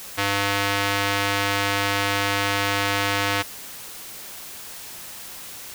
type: tone with band-pass filter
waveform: square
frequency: 100 Hz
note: G2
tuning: 35 cents sharp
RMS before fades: -23 dBFS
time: 0.17-3.43 s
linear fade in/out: 20 ms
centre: 2400 Hz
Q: 0.71
effects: white hiss -38 dBFS RMS until 5.74 s